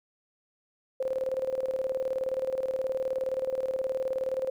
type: tone with tremolo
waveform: sine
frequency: 523.3 Hz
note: C5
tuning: in tune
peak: -25 dBFS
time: 1-4.5 s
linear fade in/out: 5 ms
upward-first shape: square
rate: 19 Hz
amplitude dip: 65%
effects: 11-bit